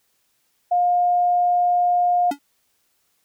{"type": "tone", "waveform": "sine", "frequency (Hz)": 710, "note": "F5", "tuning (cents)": 28, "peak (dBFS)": -15, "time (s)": [0.71, 2.31], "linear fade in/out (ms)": 10}
{"type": "tone with exponential decay", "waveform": "square", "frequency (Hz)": 284.5, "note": "C#4", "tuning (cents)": 45, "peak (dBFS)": -22, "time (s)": [2.31, 2.39], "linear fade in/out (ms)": 5, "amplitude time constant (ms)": 17}
{"effects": ["white hiss -67 dBFS RMS until 3.24 s"]}